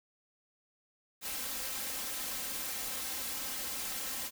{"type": "noise with comb filter", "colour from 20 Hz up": "white", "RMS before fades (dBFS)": -38, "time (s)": [1.21, 4.31], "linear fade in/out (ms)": 50, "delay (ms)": 3.8, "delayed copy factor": 0.65, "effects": []}